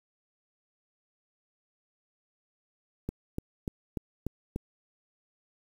click train, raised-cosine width 3 ms, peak -19 dBFS, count 6, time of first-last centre 3.09-4.561 s, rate 3.4 Hz, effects 8-bit

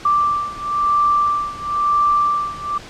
sine beating tone pair, 1174.7 / 1175.69 Hz, D6 / D6, 0 / +2 cents, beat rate 0.99 Hz, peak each -17 / -19 dBFS, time 0.05-2.78 s, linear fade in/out 5 ms, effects pink hiss -37 dBFS RMS until 2.89 s + low-pass 6000 Hz 12 dB/octave

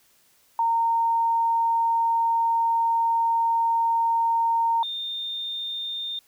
sine tone pair in turn, 920 / 3627 Hz, A#5 / A#7, -23 / -48 cents, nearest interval 2 octaves, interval 2375 cents, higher second, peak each -19 / -28 dBFS, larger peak first, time 0.59-4.83 / 4.83-6.19 s, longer first, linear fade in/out 2 ms, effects white hiss -61 dBFS RMS until 6.27 s

